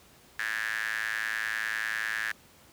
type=tone with high-pass filter; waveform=sawtooth; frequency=110 Hz; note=A2; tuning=in tune; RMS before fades=-32 dBFS; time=0.39-2.32 s; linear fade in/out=5 ms; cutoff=1700 Hz; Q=9.1; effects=pink hiss -57 dBFS RMS until 2.72 s + high-pass 60 Hz 12 dB/octave